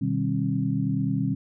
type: tone cluster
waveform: sine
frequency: 124.1 / 153.2 / 194.9 / 268.3 Hz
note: B2 / D#3 / G3 / C4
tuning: +9 / -27 / -10 / +44 cents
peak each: -28 dBFS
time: 0.01-1.35 s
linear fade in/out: 10 ms
effects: none